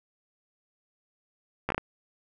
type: slowing click train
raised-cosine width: 0.5 ms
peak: -13 dBFS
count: 5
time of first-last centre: 1.69-1.78 s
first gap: 13 ms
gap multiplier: 1.38
effects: none